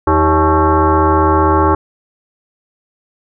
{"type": "tone with frequency modulation", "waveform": "sine", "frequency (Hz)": 393.2, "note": "G4", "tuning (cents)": 5, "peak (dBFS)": -8, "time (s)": [0.07, 1.75], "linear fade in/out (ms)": 5, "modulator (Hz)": 237, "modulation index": 3.6, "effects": []}